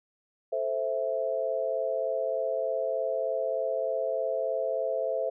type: chord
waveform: sine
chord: A minor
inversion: none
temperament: equal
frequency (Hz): 440 / 523.3 / 659.3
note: A4 / C5 / E5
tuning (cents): 0 / 0 / 0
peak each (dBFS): -34 / -30 / -30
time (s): 0.52-5.3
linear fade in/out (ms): 10
effects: none